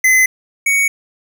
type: tone pair in turn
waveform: square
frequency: 2038 / 2235 Hz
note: C7 / C#7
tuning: -46 / +14 cents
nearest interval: major second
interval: 160 cents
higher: second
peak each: -9 / -12 dBFS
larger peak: first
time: 0.04-0.26 / 0.66-0.88 s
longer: neither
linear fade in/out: 5 ms
effects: none